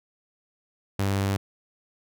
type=tone; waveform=sawtooth; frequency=98.4 Hz; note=G2; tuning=7 cents sharp; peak=-19 dBFS; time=0.99-1.37 s; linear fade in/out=5 ms; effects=none